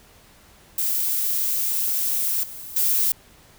violet noise with level steps, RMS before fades -23 / -37 / -20 dBFS, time 0.78-3.12 s, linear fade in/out 2 ms, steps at 2.43 / 2.76 s, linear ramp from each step 5 ms, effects pink hiss -52 dBFS RMS until 3.58 s

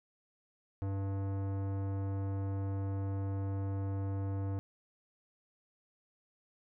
sine tone with tanh clipping, 97.8 Hz, G2, 4 cents flat, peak -35 dBFS, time 0.82-4.59 s, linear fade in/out 0 ms, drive 18 dB, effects none

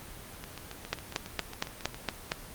two click trains, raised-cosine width 0.2 ms, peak -23 / -10 dBFS, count 12 / 7, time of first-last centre 0.44-1.945 / 0.93-2.319 s, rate 7.31 / 4.32 Hz, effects pink hiss -46 dBFS RMS until 2.54 s + Opus 24 kbps

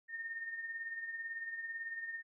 sine tone with tremolo, 1828 Hz, A#6, 34 cents flat, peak -37 dBFS, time 0.08-2.23 s, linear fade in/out 50 ms, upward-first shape triangle, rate 18 Hz, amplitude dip 60%, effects none

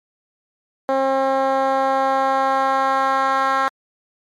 10% pulse tone with band-pass filter sweep, 268.2 Hz, C4, 43 cents sharp, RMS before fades -18 dBFS, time 0.89-3.68 s, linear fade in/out 0 ms, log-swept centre 560 to 1200 Hz, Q 1.5, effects MP3 64 kbps

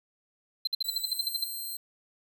triangle tone bursts, 4100 Hz, C8, 36 cents flat, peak -24 dBFS, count 11, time 0.65-1.443 s, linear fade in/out 5 ms, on 23 ms, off 54 ms
5% pulse tone with pitch glide, 3972 to 4148 Hz, B7 to C8, +9 to -16 cents, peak -28 dBFS, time 0.84-1.77 s, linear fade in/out 5 ms, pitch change +75 cents, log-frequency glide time 0.97-1.26 s
effects none

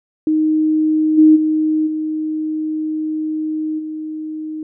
sine tone with level steps, 311.1 Hz, D#4, in tune, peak -12 / -5 / -13 / -18 / -23 dBFS, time 0.27-4.63 s, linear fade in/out 2 ms, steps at 1.17 / 1.35 / 1.86 / 3.78 s, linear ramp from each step 20 ms, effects none

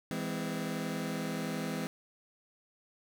sawtooth chord, E augmented, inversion none, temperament just, 164.81 / 206 / 257.5 Hz, E3 / G#3 / B#3, 0 / -14 / -28 cents, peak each -34 dBFS, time 0.11-1.87 s, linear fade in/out 0 ms, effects none

